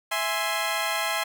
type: chord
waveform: 15% pulse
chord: E augmented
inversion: none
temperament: equal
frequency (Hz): 659.3 / 830.6 / 1046.5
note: E5 / G#5 / B#5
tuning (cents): 0 / 0 / 0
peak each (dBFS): -23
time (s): 0.11-1.24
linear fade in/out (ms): 10
effects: none